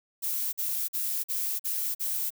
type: noise bursts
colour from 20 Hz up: violet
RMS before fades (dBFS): -30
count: 6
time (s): 0.22-2.305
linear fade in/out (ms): 20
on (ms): 310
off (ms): 45
effects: none